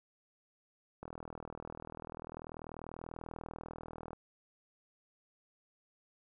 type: click train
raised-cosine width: 1 ms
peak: -30 dBFS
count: 126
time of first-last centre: 1.03-4.132 s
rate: 40.3 Hz
effects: none